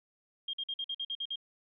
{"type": "tone bursts", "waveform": "sine", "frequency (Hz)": 3219, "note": "G7", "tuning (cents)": 45, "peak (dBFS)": -33, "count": 9, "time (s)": [0.48, 1.358], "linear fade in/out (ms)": 5, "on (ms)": 54, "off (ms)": 49, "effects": []}